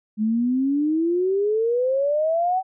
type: exponential sweep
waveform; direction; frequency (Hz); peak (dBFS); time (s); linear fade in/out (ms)
sine; up; 210 to 768; -18; 0.17-2.63; 50
effects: none